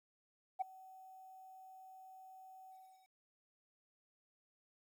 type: tone with ADSR envelope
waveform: sine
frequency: 756 Hz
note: F#5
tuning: 37 cents sharp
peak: -30 dBFS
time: 0.59-3.11 s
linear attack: 24 ms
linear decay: 10 ms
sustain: -24 dB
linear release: 400 ms
effects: tanh soft clip ceiling -30 dBFS + 12-bit